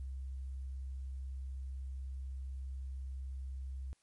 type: tone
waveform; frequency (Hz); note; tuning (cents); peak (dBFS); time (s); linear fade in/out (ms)
sine; 66; C2; +16; -39; 0-3.93; 0
effects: white hiss -75 dBFS RMS until 4.02 s + MP3 48 kbps